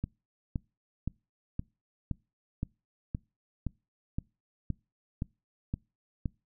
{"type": "click train", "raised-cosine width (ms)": 5, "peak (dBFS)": -19, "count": 13, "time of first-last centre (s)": [0.04, 6.258], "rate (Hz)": 1.93, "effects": ["noise-tail reverb RT60 0.3 s tail -26 dB re dry"]}